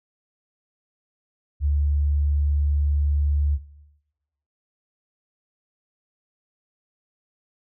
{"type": "tone", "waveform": "sine", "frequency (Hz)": 72.6, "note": "D2", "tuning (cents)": -19, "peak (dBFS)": -18, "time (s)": [1.6, 3.59], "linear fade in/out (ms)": 50, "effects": ["noise-tail reverb RT60 1.0 s tail -18 dB re dry"]}